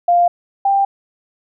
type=tone pair in turn; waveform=sine; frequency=698.5 / 790.6 Hz; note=F5 / G5; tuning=0 / +15 cents; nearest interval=major second; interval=215 cents; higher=second; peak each=-9 / -11 dBFS; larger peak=first; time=0.08-0.28 / 0.65-0.85 s; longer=neither; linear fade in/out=5 ms; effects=none